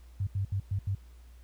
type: tone bursts at uneven times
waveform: sine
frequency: 98 Hz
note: G2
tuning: in tune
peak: -27 dBFS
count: 5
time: 0.2-0.27 / 0.35-0.45 / 0.52-0.6 / 0.71-0.79 / 0.87-0.95 s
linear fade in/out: 5 ms
effects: added 60 Hz sine -49 dBFS peak until 1.43 s + pink hiss -65 dBFS RMS until 1.43 s

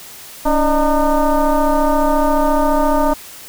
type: tone with frequency modulation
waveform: sine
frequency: 316.2 Hz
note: D#4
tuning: 28 cents sharp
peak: -11 dBFS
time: 0.45-3.14 s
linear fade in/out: 10 ms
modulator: 299 Hz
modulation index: 2.6
effects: white hiss -36 dBFS RMS until 3.48 s

